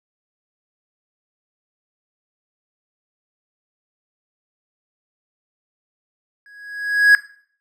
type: tone with exponential growth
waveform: triangle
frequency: 1661.2 Hz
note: G#6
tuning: in tune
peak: -3 dBFS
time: 6.46-7.15 s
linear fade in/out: 1 ms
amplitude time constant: 150 ms
effects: noise-tail reverb RT60 0.5 s tail -17 dB re dry